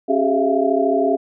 sine tone cluster, 274.3 / 385.5 / 420.1 / 655 / 688 Hz, C#4 / G4 / G#4 / E5 / F5, -18 / -29 / +20 / -11 / -26 cents, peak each -21 dBFS, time 0.08-1.17 s, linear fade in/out 20 ms, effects none

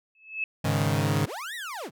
sine tone with exponential growth, 2602 Hz, E7, 23 cents flat, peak -23 dBFS, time 0.15-0.44 s, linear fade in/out 2 ms, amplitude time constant 63 ms
sawtooth chord, Ab suspended fourth, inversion none, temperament equal, 103.83 / 138.59 / 155.56 Hz, Ab2 / Db3 / Eb3, 0 / 0 / 0 cents, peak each -23 dBFS, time 0.64-1.26 s, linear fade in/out 10 ms
30% pulse linear two-way sweep, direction up then down, 92.5 to 1975.5 to 92.5 Hz, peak -31 dBFS, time 1.25-1.91 s, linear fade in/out 50 ms, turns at 1.55 s
effects none

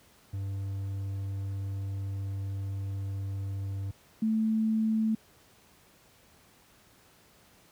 triangle / sine tone pair in turn, 98 / 220 Hz, G2 / A3, 0 / 0 cents, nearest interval octave + major second, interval 1400 cents, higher second, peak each -29 / -24 dBFS, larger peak second, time 0.33-3.91 / 4.22-5.15 s, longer first, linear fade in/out 5 ms, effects pink hiss -60 dBFS RMS until 7.71 s + high-pass 60 Hz 12 dB/octave

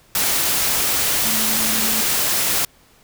sine tone in noise, 220 Hz, A3, in tune, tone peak -28 dBFS, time 1.25-2.01 s, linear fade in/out 2 ms, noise white, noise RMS -19 dBFS, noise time 0.15-2.65 s, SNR -12 dB, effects pink hiss -53 dBFS RMS until 3.03 s

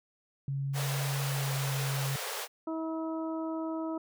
sine tone with pitch glide, 137.9 to 136.16 Hz, C#3 to C#3, -9 to -31 cents, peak -30 dBFS, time 0.48-2.16 s, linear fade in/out 2 ms, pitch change -22 cents, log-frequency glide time 1.27-1.65 s
pink high-pass noise, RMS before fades -37 dBFS, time 0.73-2.48 s, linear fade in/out 50 ms, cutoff 410 Hz, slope 96 dB/octave
harmonic tone, 322 Hz, E4, 41 cents flat, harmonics 1 / 2 / 3 / 4, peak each -33 / -39 / -43 / -45 dBFS, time 2.67-3.98 s, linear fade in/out 5 ms
effects none

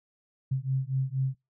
sine beating tone pair, 130.81 / 135.01 Hz, C3 / C#3, 0 / -45 cents, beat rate 4.2 Hz, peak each -29 dBFS, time 0.51-1.35 s, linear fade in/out 10 ms, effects noise-tail reverb RT60 0.2 s tail -23 dB re dry

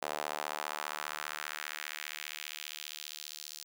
sawtooth tone with high-pass filter sweep, 75 Hz, D2, 37 cents sharp, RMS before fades -41 dBFS, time 0.02-3.64 s, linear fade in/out 5 ms, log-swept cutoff 650 to 4900 Hz, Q 1.5, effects none

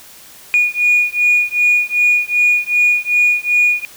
sine beating tone pair, 2447 / 2449.6 Hz, D#7 / D#7, -29 / -28 cents, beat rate 2.6 Hz, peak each -13 / -13 dBFS, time 0.54-3.85 s, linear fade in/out 0 ms, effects tanh soft clip ceiling -5 dBFS + white hiss -40 dBFS RMS until 3.96 s

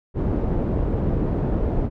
pink low-pass noise, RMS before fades -22 dBFS, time 0.14-1.9 s, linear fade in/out 50 ms, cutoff 450 Hz, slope 12 dB/octave, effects none

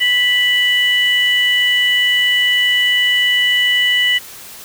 sine tone pair together, 1969.9 / 2959 Hz, B6 / F#7, -5 / -1 cents, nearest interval perfect fifth, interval 704 cents, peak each -13 dBFS, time 0-4.19 s, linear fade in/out 20 ms, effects tanh soft clip ceiling -5 dBFS + white hiss -35 dBFS RMS until 4.64 s

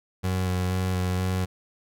30% pulse tone with vibrato, 92 Hz, F#2, 9 cents flat, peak -21 dBFS, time 0.23-1.46 s, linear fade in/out 20 ms, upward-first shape square, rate 2.1 Hz, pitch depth 14 cents each way, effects none

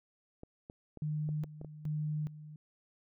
clicks, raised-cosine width 2 ms, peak -33 dBFS, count 7, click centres 0.434 / 0.699 / 0.973 / 1.29 / 1.442 / 1.614 / 1.647 s
sine tone with tremolo, 151.9 Hz, D#3, 41 cents flat, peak -32 dBFS, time 1.02-2.56 s, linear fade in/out 2 ms, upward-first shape square, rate 1.2 Hz, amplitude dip 80%
effects none

